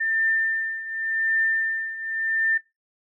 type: tone with tremolo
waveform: sine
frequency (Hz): 1794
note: A6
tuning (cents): +33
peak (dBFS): -18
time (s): 0-2.58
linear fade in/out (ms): 10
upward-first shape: triangle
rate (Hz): 0.89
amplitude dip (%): 80
effects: noise-tail reverb RT60 0.2 s tail -19 dB re dry